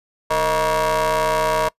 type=ring-modulated tone; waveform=30% pulse; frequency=164.81 Hz; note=E3; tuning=in tune; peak=-11 dBFS; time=0.3-1.69 s; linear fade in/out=10 ms; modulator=791 Hz; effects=noise-tail reverb RT60 0.1 s tail -22 dB re dry + resampled to 32000 Hz